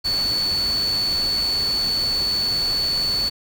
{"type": "tone in noise", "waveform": "sine", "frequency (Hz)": 4451, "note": "C#8", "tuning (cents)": 6, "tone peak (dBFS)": -19, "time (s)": [0.04, 3.3], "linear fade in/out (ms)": 20, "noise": "pink", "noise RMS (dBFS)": -32, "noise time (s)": [0.04, 3.3], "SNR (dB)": 10, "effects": []}